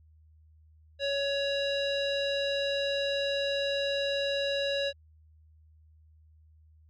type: tone with low-pass filter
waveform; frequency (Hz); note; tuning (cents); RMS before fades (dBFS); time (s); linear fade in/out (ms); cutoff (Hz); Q
square; 559; C#5; +14; -30; 0.99-4.93; 50; 3800; 4.2
effects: added 78 Hz sine -56 dBFS peak until 6.89 s